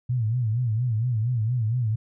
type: tone with vibrato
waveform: sine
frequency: 116.54 Hz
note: A#2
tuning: in tune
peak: -21 dBFS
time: 0.09-1.96 s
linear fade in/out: 10 ms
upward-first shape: sine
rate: 4.3 Hz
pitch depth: 150 cents each way
effects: none